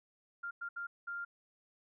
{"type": "tone bursts at uneven times", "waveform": "sine", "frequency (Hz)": 1396.9, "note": "F6", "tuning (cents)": 0, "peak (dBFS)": -38, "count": 4, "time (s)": [[0.43, 0.51], [0.61, 0.69], [0.76, 0.87], [1.07, 1.25]], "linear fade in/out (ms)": 10, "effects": []}